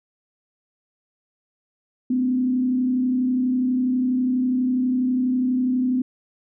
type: tone with frequency modulation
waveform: sine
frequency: 253.3 Hz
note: B3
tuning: 44 cents sharp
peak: -18 dBFS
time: 2.1-6.02 s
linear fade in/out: 5 ms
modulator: 32.2 Hz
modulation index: 0.4
effects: none